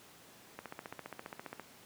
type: click train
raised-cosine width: 0.5 ms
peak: -27 dBFS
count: 16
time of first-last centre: 0.59-1.597 s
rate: 14.9 Hz
effects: pink hiss -57 dBFS RMS until 1.85 s + high-pass 150 Hz 12 dB/octave